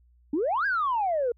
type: exponential two-way sweep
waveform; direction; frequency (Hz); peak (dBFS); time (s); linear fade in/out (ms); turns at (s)
sine; up then down; 273.9 to 1661.2 to 457.8; -22; 0.33-1.32; 5; 0.66
effects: tanh soft clip ceiling -19 dBFS + added 60 Hz sine -57 dBFS peak until 1.37 s